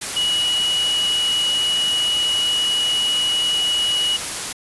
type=tone in noise; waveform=sine; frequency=2922 Hz; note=F#7; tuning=22 cents flat; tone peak=-17 dBFS; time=0.16-4.17 s; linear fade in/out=10 ms; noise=white; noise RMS=-26 dBFS; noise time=0.01-4.53 s; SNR=+6 dB; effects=resampled to 24000 Hz